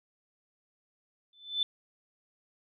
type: tone with exponential growth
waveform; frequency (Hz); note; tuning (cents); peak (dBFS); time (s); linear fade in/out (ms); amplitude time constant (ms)
sine; 3520; A7; 0; -23; 1.33-1.63; 2; 65
effects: none